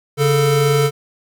square tone pair together, 140.3 / 443.1 Hz, C#3 / A4, +21 / +12 cents, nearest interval octave + minor sixth, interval 1991 cents, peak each -16 / -16 dBFS, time 0.17-0.91 s, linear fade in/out 50 ms, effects none

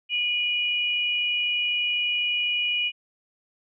sine tone pair together, 2452 / 2916 Hz, D#7 / F#7, -26 / -26 cents, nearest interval minor third, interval 300 cents, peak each -25 dBFS, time 0.09-2.92 s, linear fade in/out 50 ms, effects none

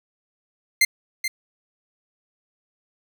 sawtooth tone with echo, 2093 Hz, C7, in tune, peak -10 dBFS, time 0.81-0.85 s, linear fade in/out 5 ms, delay 430 ms, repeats 1, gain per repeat -9 dB, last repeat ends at 1.28 s, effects none

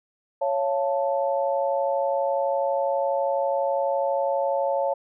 sine chord, Db augmented, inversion none, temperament equal with one note detuned, 554.4 / 686.5 / 880 Hz, Db5 / F5 / A5, 0 / -30 / 0 cents, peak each -23 / -28 / -28 dBFS, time 0.41-4.94 s, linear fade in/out 10 ms, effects none

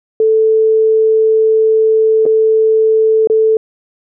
sine tone with dropouts, 440 Hz, A4, in tune, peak -7 dBFS, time 0.2-3.57 s, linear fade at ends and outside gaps 2 ms, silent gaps 2.255-2.262 / 3.273-3.299 s, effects none

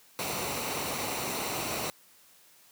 pink noise with comb filter, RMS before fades -33 dBFS, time 0.19-1.9 s, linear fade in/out 0 ms, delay 0.6 ms, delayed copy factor -0.5, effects white hiss -59 dBFS RMS until 2.71 s + high-pass 100 Hz 12 dB/octave

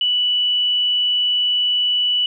sine tone, 2960 Hz, F#7, in tune, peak -15 dBFS, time 0.01-2.26 s, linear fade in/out 2 ms, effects none

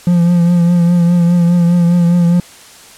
triangle tone with vibrato, 173.2 Hz, F3, 14 cents flat, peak -5 dBFS, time 0.07-2.4 s, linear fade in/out 2 ms, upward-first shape triangle, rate 4.9 Hz, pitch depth 41 cents each way, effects white hiss -38 dBFS RMS until 2.97 s + low-pass 10000 Hz 12 dB/octave

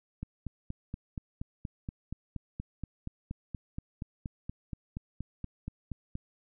click train, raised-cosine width 5 ms, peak -24 dBFS, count 26, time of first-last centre 0.23-6.154 s, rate 4.22 Hz, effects none

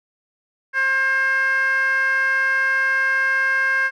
15% pulse tone with band-pass filter, 533 Hz, C5, 32 cents sharp, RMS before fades -19 dBFS, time 0.73-3.91 s, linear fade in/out 50 ms, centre 1700 Hz, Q 5.5, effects none

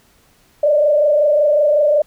sine tone with frequency modulation, 593 Hz, D5, 17 cents sharp, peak -10 dBFS, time 0.63-2.02 s, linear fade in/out 5 ms, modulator 25.4 Hz, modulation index 0.94, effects pink hiss -54 dBFS RMS until 2.06 s

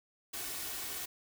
white noise with comb filter, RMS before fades -40 dBFS, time 0.33-1.06 s, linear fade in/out 10 ms, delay 2.7 ms, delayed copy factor +0.5, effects none

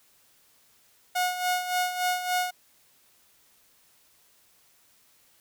sawtooth tone with tremolo, 725 Hz, F#5, 35 cents flat, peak -19 dBFS, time 1.15-2.51 s, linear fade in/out 10 ms, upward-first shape sine, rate 3.5 Hz, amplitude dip 65%, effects white hiss -62 dBFS RMS until 5.4 s

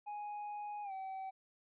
triangle tone with pitch glide, 830.6 to 766.1 Hz, G#5 to G5, 0 to -40 cents, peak -39 dBFS, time 0.06-1.31 s, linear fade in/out 20 ms, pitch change -140 cents, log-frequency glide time 0.83-0.92 s, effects resampled to 8000 Hz

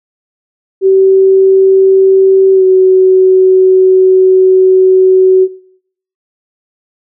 sine tone with pitch glide, 383.5 to 375 Hz, G4 to F#4, -38 to +23 cents, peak -3 dBFS, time 0.81-5.48 s, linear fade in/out 50 ms, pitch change -39 cents, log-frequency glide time 2.53-2.64 s, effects noise-tail reverb RT60 0.7 s tail -21 dB re dry

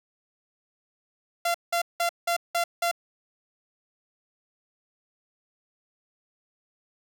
sawtooth tone bursts, 687 Hz, F5, 29 cents flat, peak -19 dBFS, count 6, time 1.45-2.914 s, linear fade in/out 5 ms, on 94 ms, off 180 ms, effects none

